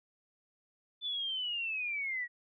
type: linear sweep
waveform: sine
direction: down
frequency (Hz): 3520 to 1897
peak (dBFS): -33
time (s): 1.01-2.28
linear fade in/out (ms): 50
effects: none